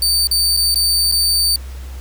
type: tone with dropouts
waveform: sawtooth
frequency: 4587 Hz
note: D8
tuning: 42 cents flat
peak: -10 dBFS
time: 0.02-1.56 s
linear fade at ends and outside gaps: 2 ms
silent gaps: 0.272-0.312 / 0.567-0.572 / 0.745-0.757 / 1.116-1.122 s
effects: added 65 Hz sine -27 dBFS peak until 2 s + pink hiss -42 dBFS RMS until 2 s